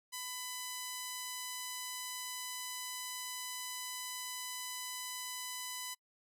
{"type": "tone", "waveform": "5% pulse", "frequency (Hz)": 1001, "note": "B5", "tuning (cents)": 23, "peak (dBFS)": -28, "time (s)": [0.12, 5.95], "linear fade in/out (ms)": 20, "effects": ["noise-tail reverb RT60 0.1 s tail -25 dB re dry"]}